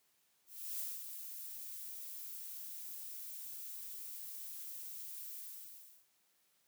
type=noise with ADSR envelope; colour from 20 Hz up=violet; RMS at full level=-40 dBFS; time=0.46-6.07 s; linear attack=330 ms; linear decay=210 ms; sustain=-7 dB; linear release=720 ms; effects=white hiss -75 dBFS RMS until 6.67 s + high-pass 100 Hz 12 dB/octave